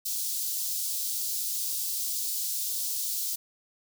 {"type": "high-pass noise", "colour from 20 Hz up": "white", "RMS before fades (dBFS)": -31, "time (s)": [0.05, 3.36], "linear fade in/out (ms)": 10, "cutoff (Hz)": 4200, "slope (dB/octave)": 24, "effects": []}